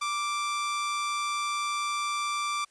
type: tone with amplitude modulation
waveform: sawtooth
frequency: 1174.7 Hz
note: D6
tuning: in tune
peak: -23 dBFS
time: 0.01-2.65 s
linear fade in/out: 10 ms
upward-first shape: sine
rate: 210 Hz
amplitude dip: 25%
effects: white hiss -64 dBFS RMS until 2.7 s + resampled to 22050 Hz